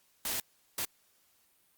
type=noise bursts at uneven times; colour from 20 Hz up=white; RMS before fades=-34 dBFS; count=2; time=0.25-0.4 / 0.78-0.85 s; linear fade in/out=2 ms; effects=white hiss -69 dBFS RMS until 1.77 s + Opus 48 kbps